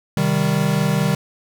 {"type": "chord", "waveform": "square", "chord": "C minor", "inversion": "none", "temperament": "equal", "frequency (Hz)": [130.81, 155.56, 196], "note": ["C3", "Eb3", "G3"], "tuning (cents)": [0, 0, 0], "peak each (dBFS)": [-24, -20, -21], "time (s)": [0.17, 1.15], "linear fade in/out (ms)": 2, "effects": []}